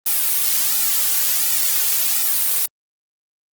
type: noise with flanger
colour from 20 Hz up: blue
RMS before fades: -18 dBFS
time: 0.06-2.66 s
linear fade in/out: 5 ms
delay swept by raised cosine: 1.8 to 3.1 ms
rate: 1.4 Hz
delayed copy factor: -0.85
effects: Opus 32 kbps